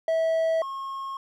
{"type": "tone pair in turn", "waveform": "triangle", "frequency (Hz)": [650, 1083.1], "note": ["E5", "C#6"], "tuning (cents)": [-24, -40], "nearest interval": "major sixth", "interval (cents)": 884, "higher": "second", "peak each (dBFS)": [-19, -29], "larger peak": "first", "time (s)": [[0.08, 0.62], [0.62, 1.17]], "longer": "second", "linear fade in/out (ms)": 2, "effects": []}